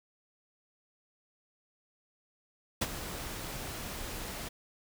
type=noise with ADSR envelope; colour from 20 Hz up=pink; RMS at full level=-28 dBFS; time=2.81-4.49 s; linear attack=9 ms; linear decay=38 ms; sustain=-12 dB; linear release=12 ms; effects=none